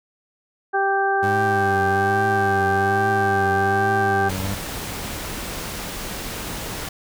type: harmonic tone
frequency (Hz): 392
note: G4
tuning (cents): 0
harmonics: 1 / 2 / 3 / 4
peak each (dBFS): -23 / -20 / -30 / -23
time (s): 0.73-4.3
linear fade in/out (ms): 20
type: tone with vibrato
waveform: 25% pulse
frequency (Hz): 100.1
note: G2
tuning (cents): +37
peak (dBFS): -21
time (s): 1.22-4.55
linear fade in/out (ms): 20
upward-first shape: triangle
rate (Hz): 1.2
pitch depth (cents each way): 120
type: noise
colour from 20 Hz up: pink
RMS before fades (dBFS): -30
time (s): 4.29-6.89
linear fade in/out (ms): 5
effects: none